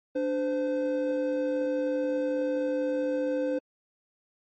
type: tone pair together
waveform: triangle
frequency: 293.7 / 514.1 Hz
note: D4 / C5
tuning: 0 / -31 cents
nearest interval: minor seventh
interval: 969 cents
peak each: -28 / -25 dBFS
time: 0.15-3.59 s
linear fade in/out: 10 ms
effects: MP3 32 kbps